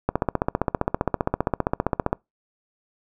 click train, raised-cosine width 1 ms, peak -6 dBFS, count 32, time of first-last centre 0.09-2.129 s, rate 15.2 Hz, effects noise-tail reverb RT60 0.2 s tail -26 dB re dry

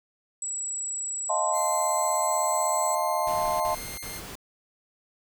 sine tone, 7810 Hz, B8, 20 cents flat, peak -29 dBFS, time 0.42-2.95 s, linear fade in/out 2 ms
sine chord, F dominant seventh, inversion third, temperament equal, 622.3 / 698.5 / 880 / 1046.5 Hz, Eb5 / F5 / A5 / C6, 0 / 0 / 0 / 0 cents, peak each -29 dBFS, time 1.29-3.75 s, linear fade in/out 10 ms
5% pulse tone with pitch glide, 2093 to 2108 Hz, C7 to C7, 0 to +12 cents, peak -27 dBFS, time 1.52-4.22 s, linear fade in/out 50 ms, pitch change +12 cents, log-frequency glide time 1.84-2.72 s
pink noise bursts, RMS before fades -40 dBFS, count 3, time 3.27-4.354 s, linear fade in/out 2 ms, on 330 ms, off 47 ms
effects none

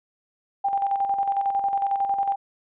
sine tone with tremolo, 793 Hz, G5, 20 cents sharp, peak -19 dBFS, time 0.64-2.36 s, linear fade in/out 10 ms, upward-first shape square, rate 11 Hz, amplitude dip 50%, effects resampled to 8000 Hz

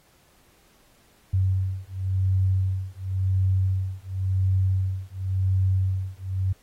sine beating tone pair, 94.1 / 95.03 Hz, F#2 / F#2, +30 / +47 cents, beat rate 0.93 Hz, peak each -24 dBFS, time 1.33-6.53 s, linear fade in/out 10 ms, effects pink hiss -60 dBFS RMS until 6.62 s + AAC 48 kbps

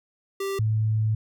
square / sine tone pair in turn, 392 / 109.02 Hz, G4 / A2, 0 / -15 cents, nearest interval octave + minor seventh, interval 2215 cents, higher first, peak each -27 / -20 dBFS, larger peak second, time 0.4-0.59 / 0.59-1.15 s, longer second, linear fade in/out 5 ms, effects none

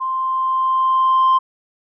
sine tone with level ramp, 1046.5 Hz, C6, in tune, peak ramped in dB -19 to -8 dBFS, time 0-1.39 s, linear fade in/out 20 ms, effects tanh soft clip ceiling -9 dBFS

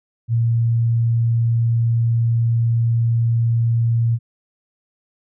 sine tone, 116.1 Hz, A#2, 7 cents flat, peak -14 dBFS, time 0.28-4.19 s, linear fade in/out 50 ms, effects none

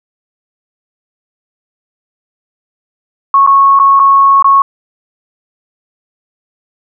sine tone with dropouts, 1101 Hz, C#6, 12 cents flat, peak -3 dBFS, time 3.34-4.62 s, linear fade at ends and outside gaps 2 ms, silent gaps 3.465-3.473 / 3.791-3.798 / 3.994-3.998 / 4.425-4.444 s, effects none

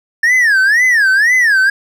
triangle tone with vibrato, 1760 Hz, A6, in tune, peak -6 dBFS, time 0.23-1.7 s, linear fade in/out 5 ms, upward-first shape sine, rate 2 Hz, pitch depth 250 cents each way, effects none

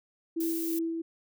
sine tone with tremolo, 329.6 Hz, E4, in tune, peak -27 dBFS, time 0.36-1.02 s, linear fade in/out 10 ms, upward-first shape sine, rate 2.9 Hz, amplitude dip 35%
violet noise, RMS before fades -37 dBFS, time 0.4-0.79 s, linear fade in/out 5 ms
effects none

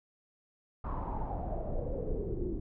brown noise with low-pass filter sweep, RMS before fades -35 dBFS, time 0.84-2.6 s, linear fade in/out 5 ms, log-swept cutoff 1100 to 330 Hz, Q 6.1, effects none

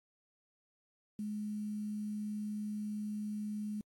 sine tone with quantisation, 210.4 Hz, G#3, 23 cents sharp, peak -36 dBFS, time 1.19-3.81 s, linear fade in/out 2 ms, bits 10, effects AAC 64 kbps

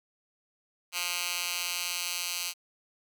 10% pulse tone with high-pass filter sweep, 176.3 Hz, F3, 17 cents sharp, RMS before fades -33 dBFS, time 0.92-2.54 s, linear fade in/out 50 ms, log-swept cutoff 2400 to 3600 Hz, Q 0.9, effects none

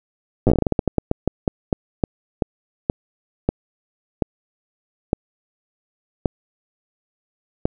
slowing click train, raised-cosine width 2 ms, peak -3 dBFS, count 26, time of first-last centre 0.47-7.655 s, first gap 8 ms, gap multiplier 1.24, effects none

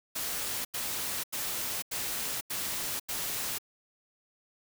white noise bursts, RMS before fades -34 dBFS, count 6, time 0.15-3.585 s, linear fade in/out 10 ms, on 500 ms, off 87 ms, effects none

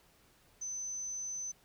sine tone, 6100 Hz, G8, 48 cents flat, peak -37 dBFS, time 0.61-1.52 s, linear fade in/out 10 ms, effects pink hiss -66 dBFS RMS until 1.64 s

